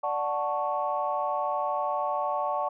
sine chord, D major seventh, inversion none, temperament equal, 587.3 / 740 / 880 / 1108.7 Hz, D5 / F#5 / A5 / C#6, 0 / 0 / 0 / 0 cents, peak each -31 dBFS, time 0.03-2.69 s, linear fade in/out 10 ms, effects tanh soft clip ceiling -15 dBFS

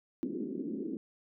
pink band-pass noise, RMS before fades -37 dBFS, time 0.23-0.97 s, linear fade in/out 0 ms, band 210 to 380 Hz, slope 48 dB/octave, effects none

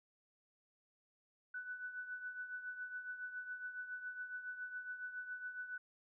sine tone with tremolo, 1491 Hz, F#6, 13 cents sharp, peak -40 dBFS, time 1.54-5.78 s, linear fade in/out 5 ms, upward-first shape triangle, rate 7.2 Hz, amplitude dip 70%, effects none

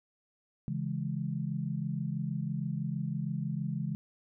sine chord, C# minor, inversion none, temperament equal, 138.59 / 164.81 / 207.7 Hz, C#3 / E3 / G#3, 0 / 0 / 0 cents, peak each -35 / -35 / -37 dBFS, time 0.68-3.95 s, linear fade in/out 0 ms, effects none

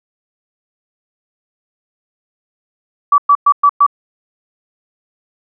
sine tone bursts, 1150 Hz, D6, 37 cents flat, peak -5 dBFS, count 5, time 3.12-3.865 s, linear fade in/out 5 ms, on 61 ms, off 110 ms, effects none

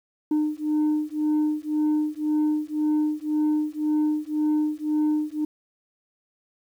sine beating tone pair, 302.9 / 304.8 Hz, D#4 / D#4, -46 / -36 cents, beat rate 1.9 Hz, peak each -22 dBFS, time 0.31-5.45 s, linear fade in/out 5 ms, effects tanh soft clip ceiling -18 dBFS + 9-bit

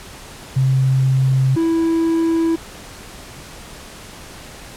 sine / triangle tone pair in turn, 132.2 / 329 Hz, C3 / E4, +18 / -3 cents, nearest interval octave + major third, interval 1579 cents, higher second, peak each -12 dBFS, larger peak neither, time 0.56-1.56 / 1.56-2.56 s, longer neither, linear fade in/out 10 ms, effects pink hiss -37 dBFS RMS until 4.76 s + low-pass 11000 Hz 12 dB/octave

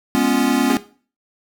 square chord, C# dominant seventh, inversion second, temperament equal, 207.7 / 246.9 / 277.2 / 349.2 Hz, G#3 / B3 / C#4 / E#4, 0 / 0 / 0 / 0 cents, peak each -25 / -19 / -19 / -25 dBFS, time 0.15-0.77 s, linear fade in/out 0 ms
sawtooth tone with exponential decay, 406.4 Hz, G#4, 38 cents flat, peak -17 dBFS, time 0.7-0.9 s, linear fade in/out 1 ms, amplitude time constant 43 ms
effects noise-tail reverb RT60 0.4 s tail -17 dB re dry

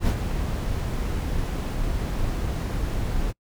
brown noise with ADSR envelope, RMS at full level -19 dBFS, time 0-3.33 s, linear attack 76 ms, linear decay 70 ms, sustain -7 dB, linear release 32 ms, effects noise-tail reverb RT60 0.1 s tail -26 dB re dry

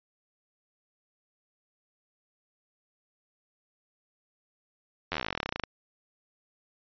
slowing click train, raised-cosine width 0.3 ms, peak -14 dBFS, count 24, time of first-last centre 5.12-5.637 s, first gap 11 ms, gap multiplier 1.06, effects resampled to 11025 Hz

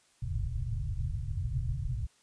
white low-pass noise, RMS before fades -33 dBFS, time 0.22-2.07 s, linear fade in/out 10 ms, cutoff 140 Hz, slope 96 dB/octave, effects white hiss -66 dBFS RMS until 2.22 s + resampled to 22050 Hz

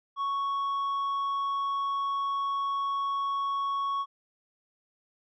sine tone with tanh clipping, 1110 Hz, C#6, 2 cents sharp, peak -28 dBFS, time 0.16-4.06 s, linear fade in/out 50 ms, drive 4 dB, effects none

